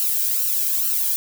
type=noise with flanger; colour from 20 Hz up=violet; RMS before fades=-21 dBFS; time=0-1.16 s; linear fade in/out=0 ms; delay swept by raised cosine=0.69 to 1.28 ms; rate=2.3 Hz; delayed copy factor=+0.85; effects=none